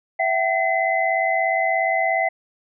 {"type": "tone cluster", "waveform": "sine", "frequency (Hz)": [664, 761, 2036], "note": ["E5", "F#5", "C7"], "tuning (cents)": [12, 48, -48], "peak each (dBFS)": -22, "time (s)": [0.19, 2.29], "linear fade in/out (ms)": 10, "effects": []}